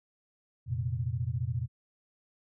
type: chord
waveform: sine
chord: F suspended fourth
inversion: none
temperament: equal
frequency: 87.31 / 116.54 / 130.81 Hz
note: F2 / Bb2 / C3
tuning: 0 / 0 / 0 cents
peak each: -36 / -32 / -34 dBFS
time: 0.66-1.68 s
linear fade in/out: 50 ms
effects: none